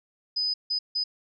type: tone bursts at uneven times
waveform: sine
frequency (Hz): 5000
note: D#8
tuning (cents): +8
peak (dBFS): -24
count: 3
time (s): 0.36-0.54 / 0.7-0.79 / 0.95-1.04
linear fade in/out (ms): 10
effects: none